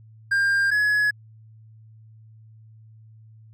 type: tone pair in turn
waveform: triangle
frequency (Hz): 1600 / 1688.3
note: G6 / G#6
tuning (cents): +35 / +28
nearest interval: minor second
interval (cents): 93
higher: second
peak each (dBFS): -16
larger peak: neither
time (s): 0.31-0.71 / 0.71-1.11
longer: neither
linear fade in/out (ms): 10
effects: added 110 Hz sine -46 dBFS peak until 3.53 s